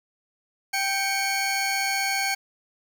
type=tone pair together; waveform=20% pulse; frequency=784 / 2217 Hz; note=G5 / C#7; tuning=0 / 0 cents; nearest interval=octave + tritone; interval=1800 cents; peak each=-21 dBFS; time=0.73-2.35 s; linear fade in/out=10 ms; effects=9-bit